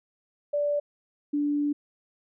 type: tone pair in turn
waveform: sine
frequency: 583 / 291.5 Hz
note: D5 / D4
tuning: -13 / -13 cents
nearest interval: octave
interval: 1200 cents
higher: first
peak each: -23 dBFS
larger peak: neither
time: 0.53-0.8 / 1.33-1.73 s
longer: second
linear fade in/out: 10 ms
effects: none